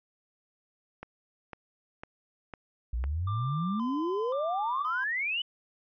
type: click train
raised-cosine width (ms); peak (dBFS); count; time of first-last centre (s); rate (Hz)
0.5; -25; 5; 1.03-3.04; 1.99
type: exponential sweep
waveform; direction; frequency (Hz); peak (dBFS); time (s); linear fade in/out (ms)
sine; up; 55.5 to 3036; -28; 2.93-5.42; 5
type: tone with vibrato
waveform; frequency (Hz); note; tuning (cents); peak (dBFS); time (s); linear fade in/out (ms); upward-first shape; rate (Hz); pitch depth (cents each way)
triangle; 1100; C#6; -14; -33; 3.27-5.04; 5; square; 0.95; 130
effects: resampled to 11025 Hz